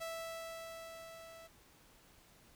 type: tone with level ramp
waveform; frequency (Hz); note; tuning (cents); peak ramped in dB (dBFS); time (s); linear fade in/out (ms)
sawtooth; 658; E5; -3; -36 to -49; 0-1.48; 20
effects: pink hiss -64 dBFS RMS until 2.55 s